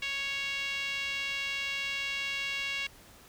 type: tone with band-pass filter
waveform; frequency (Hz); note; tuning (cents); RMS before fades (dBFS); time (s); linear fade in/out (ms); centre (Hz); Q
5% pulse; 554.4; C#5; 0; -34; 0.02-2.87; 5; 2500; 3
effects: pink hiss -55 dBFS RMS until 3.28 s